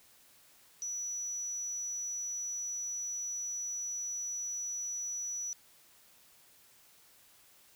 sine tone, 5900 Hz, F#8, 6 cents flat, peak -35 dBFS, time 0.82-5.53 s, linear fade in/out 0 ms, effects white hiss -62 dBFS RMS until 7.75 s

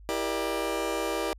30% pulse chord, E half-diminished seventh, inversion none, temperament just, 329.6 / 395.6 / 474.7 / 593.3 Hz, E4 / G4 / Bb4 / D5, 0 / +16 / +31 / +18 cents, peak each -31 dBFS, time 0.09-1.33 s, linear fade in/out 0 ms, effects added 50 Hz sine -46 dBFS peak until 1.38 s + resampled to 32000 Hz

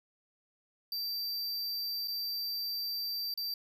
square tone with dropouts, 4678 Hz, D8, 8 cents flat, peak -34 dBFS, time 0.92-3.54 s, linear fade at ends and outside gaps 2 ms, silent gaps 2.075-2.081 / 3.34-3.375 s, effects none

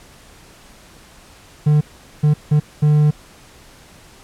triangle tone bursts at uneven times, 150 Hz, D3, 37 cents sharp, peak -8 dBFS, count 4, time 1.66-1.81 / 2.23-2.34 / 2.51-2.6 / 2.82-3.11 s, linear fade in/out 10 ms, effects pink hiss -45 dBFS RMS until 4.23 s + low-pass 11000 Hz 12 dB/octave

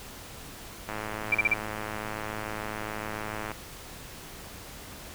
click train, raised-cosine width 0.5 ms, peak -19 dBFS, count 282, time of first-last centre 0.89-3.516 s, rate 107 Hz
sine tone bursts, 2349 Hz, D7, in tune, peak -19 dBFS, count 4, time 1.32-1.539 s, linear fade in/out 5 ms, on 27 ms, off 37 ms
effects pink hiss -44 dBFS RMS until 5.14 s

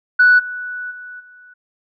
sine tone with level steps, 1480 Hz, F#6, in tune, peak -6 / -24 / -31 / -41 dBFS, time 0.19-1.54 s, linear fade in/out 10 ms, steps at 0.38 / 0.9 / 1.19 s, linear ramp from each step 20 ms, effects tanh soft clip ceiling -3 dBFS

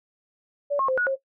sine tone with pitch steps, 574 / 1079 / 521 / 1459 / 538 Hz, D5 / C#6 / C5 / F#6 / C5, -40 / -47 / -7 / -25 / +48 cents, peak -21 dBFS, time 0.7-1.16 s, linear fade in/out 20 ms, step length 92 ms, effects noise-tail reverb RT60 0.1 s tail -17 dB re dry

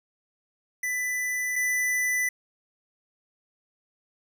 square tone pair in turn, 1992 / 1992 Hz, B6 / B6, +14 / +14 cents, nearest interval unison, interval 0 cents, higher neither, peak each -27 / -24 dBFS, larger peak second, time 0.83-1.56 / 1.56-2.29 s, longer neither, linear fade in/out 5 ms, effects none

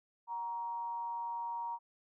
sine tone with frequency modulation, 940 Hz, A#5, 14 cents sharp, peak -36 dBFS, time 0.27-1.79 s, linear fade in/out 50 ms, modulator 191 Hz, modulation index 0.3, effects none

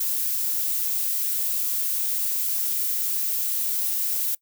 violet noise, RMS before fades -25 dBFS, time 0-4.35 s, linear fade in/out 5 ms, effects noise-tail reverb RT60 0.1 s tail -22 dB re dry

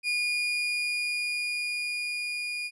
35% pulse tone with level ramp, 2438 Hz, D#7, 36 cents flat, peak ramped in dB -23 to -29 dBFS, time 0.03-2.71 s, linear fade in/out 50 ms, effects resampled to 22050 Hz

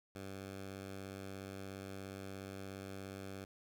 10% pulse tone, 97 Hz, G2, 18 cents flat, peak -37 dBFS, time 0.15-3.45 s, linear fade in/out 5 ms, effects none

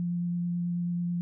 sine tone with vibrato, 174.1 Hz, F3, 5 cents flat, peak -27 dBFS, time 0-1.21 s, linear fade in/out 0 ms, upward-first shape sine, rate 9.2 Hz, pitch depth 9 cents each way, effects none

